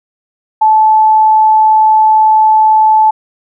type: tone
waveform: sine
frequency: 869 Hz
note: A5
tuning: 22 cents flat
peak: -4 dBFS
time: 0.61-3.11 s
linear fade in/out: 10 ms
effects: none